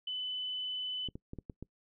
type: tone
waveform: sine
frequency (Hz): 3009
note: F#7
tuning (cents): +28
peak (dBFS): -34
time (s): 0.07-1.08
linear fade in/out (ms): 5
type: clicks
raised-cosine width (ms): 3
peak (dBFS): -29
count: 6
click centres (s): 1.087 / 1.155 / 1.334 / 1.387 / 1.498 / 1.626
effects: noise-tail reverb RT60 0.1 s tail -23 dB re dry